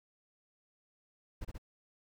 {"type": "noise with echo", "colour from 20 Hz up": "brown", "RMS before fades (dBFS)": -39, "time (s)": [1.41, 1.45], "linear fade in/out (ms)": 10, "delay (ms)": 66, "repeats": 2, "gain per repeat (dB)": -2, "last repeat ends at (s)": 1.582, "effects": []}